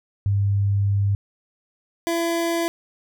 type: tone pair in turn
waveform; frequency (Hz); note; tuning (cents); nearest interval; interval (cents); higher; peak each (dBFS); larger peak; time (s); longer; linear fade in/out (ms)
sine / 25% pulse; 100 / 336.4; G2 / E4; +35 / +35; octave + major sixth; 2100; second; -17 / -17; neither; 0.26-1.15 / 2.07-2.68; first; 0
effects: none